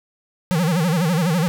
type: tone with vibrato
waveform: square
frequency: 168.7 Hz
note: E3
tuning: 40 cents sharp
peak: -17 dBFS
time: 0.51-1.48 s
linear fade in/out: 0 ms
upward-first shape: sine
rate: 12 Hz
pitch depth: 180 cents each way
effects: none